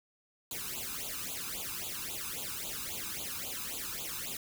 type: noise with flanger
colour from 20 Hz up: white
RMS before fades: -39 dBFS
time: 0.51-4.37 s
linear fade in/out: 2 ms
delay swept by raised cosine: 0.27 to 0.81 ms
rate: 3.7 Hz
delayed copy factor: +1
effects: none